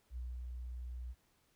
sine tone with ADSR envelope, 61.3 Hz, B1, 12 cents flat, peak -39 dBFS, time 0.1-1.15 s, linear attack 65 ms, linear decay 250 ms, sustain -2 dB, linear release 44 ms, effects pink hiss -74 dBFS RMS until 1.55 s

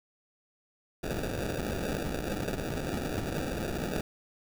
violet noise with sample-and-hold, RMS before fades -33 dBFS, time 1.03-4.01 s, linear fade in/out 5 ms, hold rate 1050 Hz, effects none

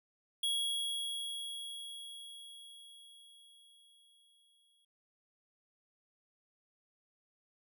square tone with exponential decay, 3322 Hz, G#7, in tune, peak -31 dBFS, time 0.43-4.85 s, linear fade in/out 5 ms, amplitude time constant 960 ms, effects none

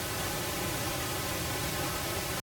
pink noise with comb filter, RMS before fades -33 dBFS, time 0-2.4 s, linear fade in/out 0 ms, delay 4.3 ms, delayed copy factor -0.7, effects high-pass 80 Hz 12 dB/octave + AAC 64 kbps

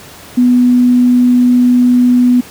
sine tone, 246.9 Hz, B3, in tune, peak -5 dBFS, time 0.37-2.41 s, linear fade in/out 10 ms, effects pink hiss -34 dBFS RMS until 2.5 s + high-pass 80 Hz 12 dB/octave

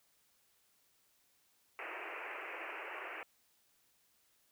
white band-pass noise, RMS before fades -45 dBFS, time 1.79-3.23 s, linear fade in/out 0 ms, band 320 to 2700 Hz, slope 96 dB/octave, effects white hiss -73 dBFS RMS until 4.51 s

